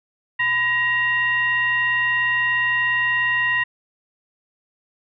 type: tone with frequency modulation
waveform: sine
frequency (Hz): 1890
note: A#6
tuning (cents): +23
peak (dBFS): -17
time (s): 0.39-3.64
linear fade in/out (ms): 10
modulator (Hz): 883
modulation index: 0.62
effects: none